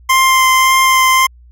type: tone with vibrato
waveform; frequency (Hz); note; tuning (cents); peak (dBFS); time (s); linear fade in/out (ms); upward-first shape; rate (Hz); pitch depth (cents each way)
25% pulse; 1047; C6; +1; -4; 0.09-1.27; 10; sine; 1.8; 11
effects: added 60 Hz sine -39 dBFS peak until 1.51 s